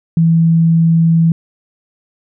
sine tone, 164.81 Hz, E3, in tune, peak -7 dBFS, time 0.17-1.32 s, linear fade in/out 2 ms, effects none

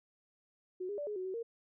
sine tone with pitch steps, 367.7 / 408.9 / 583 / 418.6 / 370.8 / 376.7 / 462.7 Hz, F#4 / G#4 / D5 / G#4 / F#4 / F#4 / A#4, -11 / -27 / -13 / +14 / +4 / +31 / -13 cents, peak -36 dBFS, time 0.8-1.43 s, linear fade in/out 10 ms, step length 90 ms, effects none

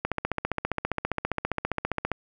click train, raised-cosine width 0.5 ms, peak -11 dBFS, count 32, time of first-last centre 0.05-2.117 s, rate 15 Hz, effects none

